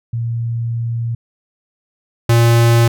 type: tone pair in turn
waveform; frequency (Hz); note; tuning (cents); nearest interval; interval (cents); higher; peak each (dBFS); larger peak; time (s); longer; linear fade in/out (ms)
sine / square; 116.54 / 116.99; A#2 / A#2; 0 / +7; unison; 7; second; -17 / -9; second; 0.13-1.15 / 2.29-2.88; first; 5
effects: none